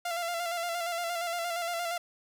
sawtooth tone with vibrato, 687 Hz, F5, 29 cents flat, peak -27 dBFS, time 0.05-1.98 s, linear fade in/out 5 ms, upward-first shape square, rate 8.6 Hz, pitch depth 36 cents each way, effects none

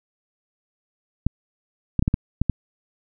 clicks, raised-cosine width 5 ms, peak -6 dBFS, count 7, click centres 1.266 / 1.993 / 2.025 / 2.079 / 2.141 / 2.416 / 2.497 s, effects none

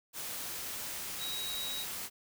sine tone in noise, 3828 Hz, A#7, 45 cents sharp, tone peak -37 dBFS, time 1.18-1.86 s, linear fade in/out 50 ms, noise white, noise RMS -40 dBFS, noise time 0.13-2.1 s, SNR 0 dB, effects none

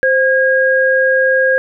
sine tone pair together, 523.3 / 1632.8 Hz, C5 / G#6, 0 / -30 cents, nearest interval octave + minor sixth, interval 1970 cents, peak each -12 dBFS, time 0.03-1.58 s, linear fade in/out 0 ms, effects none

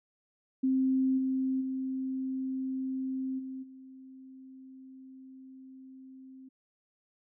sine tone with level steps, 262.7 Hz, C4, 7 cents sharp, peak -24 / -27 / -31 / -37 / -47 dBFS, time 0.63-6.49 s, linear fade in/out 10 ms, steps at 1.17 / 1.6 / 3.38 / 3.62 s, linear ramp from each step 20 ms, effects none

